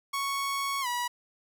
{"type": "tone with pitch glide", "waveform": "sawtooth", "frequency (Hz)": [1108.7, 970.8], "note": ["C#6", "B5"], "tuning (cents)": [0, -30], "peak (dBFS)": -25, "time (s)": [0.13, 1.08], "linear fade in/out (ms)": 10, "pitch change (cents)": -230, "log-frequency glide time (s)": [0.81, 0.87], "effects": []}